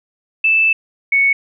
sine tone pair in turn, 2637 / 2217 Hz, E7 / C#7, 0 / 0 cents, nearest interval minor third, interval 300 cents, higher first, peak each -10 dBFS, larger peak neither, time 0.44-0.73 / 1.12-1.33 s, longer first, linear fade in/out 5 ms, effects none

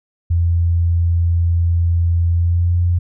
sine tone with pitch glide, 85.1 to 87.44 Hz, F2 to F2, -44 to +3 cents, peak -12 dBFS, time 0.3-2.99 s, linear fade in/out 10 ms, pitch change +47 cents, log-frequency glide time 2.31-2.78 s, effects none

